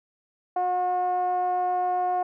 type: tone with low-pass filter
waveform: 10% pulse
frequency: 361.5 Hz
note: F#4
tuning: 40 cents flat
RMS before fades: -25 dBFS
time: 0.56-2.23 s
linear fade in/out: 5 ms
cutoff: 780 Hz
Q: 6.4
effects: none